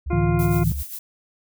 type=tone with vibrato; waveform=sine; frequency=69.7 Hz; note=C#2; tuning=10 cents sharp; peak=-25 dBFS; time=0.06-0.83 s; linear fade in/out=10 ms; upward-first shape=sine; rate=13 Hz; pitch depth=12 cents each way
type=harmonic tone; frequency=350 Hz; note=F4; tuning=4 cents sharp; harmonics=1 / 2 / 3 / 4 / 6 / 7; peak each=-24 / -30 / -34 / -36 / -40 / -41 dBFS; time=0.1-0.64 s; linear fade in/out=10 ms
type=chord; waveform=sine; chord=A suspended fourth; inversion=none; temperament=just; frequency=110 / 146.67 / 165 Hz; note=A2 / D3 / E3; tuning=0 / -2 / +2 cents; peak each=-23 / -24 / -21 dBFS; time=0.13-0.72 s; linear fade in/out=0 ms
type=noise with tremolo; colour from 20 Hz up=violet; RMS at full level=-32 dBFS; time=0.39-0.99 s; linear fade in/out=2 ms; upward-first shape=sine; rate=7.6 Hz; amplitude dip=60%
effects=none